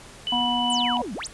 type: tone with tremolo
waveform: sine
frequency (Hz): 2985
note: F#7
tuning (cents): +15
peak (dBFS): -23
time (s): 0.27-0.97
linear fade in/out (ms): 0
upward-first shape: sine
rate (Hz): 2.5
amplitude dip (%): 25
type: harmonic tone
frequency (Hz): 242.6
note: B3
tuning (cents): -31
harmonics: 1 / 3 / 4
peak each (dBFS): -27 / -27 / -27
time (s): 0.32-1.02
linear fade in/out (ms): 5
type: exponential two-way sweep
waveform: sine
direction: down then up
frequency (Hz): 9770 to 174.61 to 9770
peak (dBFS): -30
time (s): 0.7-1.27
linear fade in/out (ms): 0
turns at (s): 1.14
effects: pink hiss -45 dBFS RMS until 1.33 s + resampled to 24000 Hz